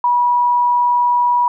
sine tone, 971 Hz, B5, 30 cents flat, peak -11 dBFS, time 0.04-1.48 s, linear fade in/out 2 ms, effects none

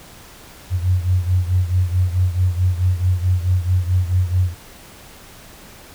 sine beating tone pair, 89.9 / 94.5 Hz, F#2 / F#2, -49 / +37 cents, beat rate 4.6 Hz, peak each -16 / -20 dBFS, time 0.7-4.55 s, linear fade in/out 50 ms, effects pink hiss -42 dBFS RMS until 5.94 s

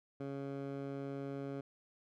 15% pulse tone with band-pass filter, 138.59 Hz, C#3, in tune, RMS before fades -42 dBFS, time 0.2-1.61 s, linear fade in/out 5 ms, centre 330 Hz, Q 0.56, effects none

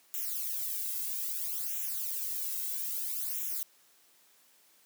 violet noise with flanger, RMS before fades -35 dBFS, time 0.14-3.63 s, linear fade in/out 0 ms, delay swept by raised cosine 0.21 to 1.71 ms, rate 0.61 Hz, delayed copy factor -0.9, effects white hiss -64 dBFS RMS until 4.85 s + high-pass 200 Hz 12 dB/octave

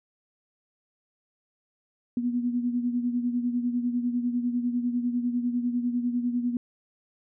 sine beating tone pair, 241.4 / 251.4 Hz, B3 / B3, -39 / +31 cents, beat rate 10 Hz, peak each -25 / -32 dBFS, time 2.17-6.57 s, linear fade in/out 2 ms, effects none

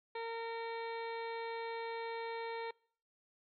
harmonic tone, 458.6 Hz, A#4, 28 cents flat, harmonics 1 / 2 / 3 / 4 / 5 / 6 / 7 / 8 / 9, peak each -41 / -43 / -55 / -51 / -50 / -62 / -63 / -57 / -58 dBFS, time 0.15-2.71 s, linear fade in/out 5 ms, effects noise-tail reverb RT60 0.6 s tail -26 dB re dry + AAC 64 kbps

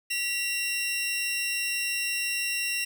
sawtooth tone pair together, 1948.5 / 2746 Hz, B6 / F7, -24 / -30 cents, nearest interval tritone, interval 594 cents, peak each -33 / -24 dBFS, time 0.1-2.85 s, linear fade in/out 10 ms, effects 9-bit

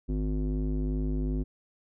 square tone with low-pass filter, 51.3 Hz, G#1, 21 cents flat, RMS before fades -29 dBFS, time 0.08-1.44 s, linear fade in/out 20 ms, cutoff 300 Hz, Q 3.3, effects none

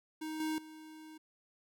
square tone with level steps, 312.9 Hz, D#4, 10 cents sharp, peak -39 / -34 / -50 dBFS, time 0.21-1.18 s, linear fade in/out 10 ms, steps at 0.4 / 0.58 s, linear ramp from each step 2 ms, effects none

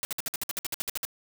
white noise bursts, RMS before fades -31 dBFS, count 14, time 0.03-1.051 s, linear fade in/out 0 ms, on 20 ms, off 57 ms, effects none

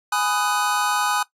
square chord, G# minor seventh, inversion none, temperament just, 830.6 / 996.7 / 1245.9 / 1495.1 Hz, G#5 / B5 / D#6 / F#6, 0 / +16 / +2 / +18 cents, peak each -25 / -28 / -25 / -26 dBFS, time 0.12-1.23 s, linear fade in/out 5 ms, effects noise-tail reverb RT60 0.1 s tail -17 dB re dry + resampled to 32000 Hz

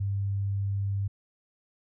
sine tone, 99.2 Hz, G2, 21 cents sharp, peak -26 dBFS, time 0-1.08 s, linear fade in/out 10 ms, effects none

